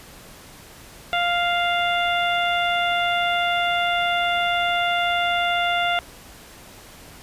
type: harmonic tone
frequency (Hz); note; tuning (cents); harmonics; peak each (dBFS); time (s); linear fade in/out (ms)
698.5; F5; 0; 1 / 2 / 3 / 4 / 5; -22 / -25 / -27 / -28 / -29; 1.13-5.99; 0
effects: pink hiss -44 dBFS RMS until 7.22 s + resampled to 32000 Hz